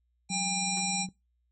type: harmonic tone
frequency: 801 Hz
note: G5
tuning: 37 cents sharp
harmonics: 1 / 3 / 5 / 7 / 9 / 10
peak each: -36 / -36 / -36 / -36 / -36 / -36 dBFS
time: 0.29-1.07 s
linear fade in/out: 50 ms
type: tone with tremolo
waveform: sine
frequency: 185 Hz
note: F#3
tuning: in tune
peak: -32 dBFS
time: 0.3-1.09 s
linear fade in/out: 2 ms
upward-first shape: triangle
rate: 19 Hz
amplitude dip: 50%
type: tone with exponential decay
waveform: sawtooth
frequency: 368.7 Hz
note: F#4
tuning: 6 cents flat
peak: -39 dBFS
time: 0.77-0.91 s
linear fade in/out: 1 ms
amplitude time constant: 29 ms
effects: noise-tail reverb RT60 0.2 s tail -21 dB re dry + added 60 Hz sine -70 dBFS peak until 1.51 s